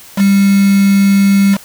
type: tone with quantisation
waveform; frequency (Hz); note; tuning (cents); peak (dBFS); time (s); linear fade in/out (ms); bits
sine; 197.8; G3; +16; -6; 0.16-1.58; 50; 3
effects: white hiss -37 dBFS RMS until 1.64 s